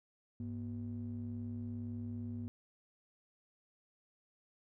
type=ring-modulated tone; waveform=triangle; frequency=69.6 Hz; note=C#2; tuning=8 cents sharp; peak=-34 dBFS; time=0.4-2.48 s; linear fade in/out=0 ms; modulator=170 Hz; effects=none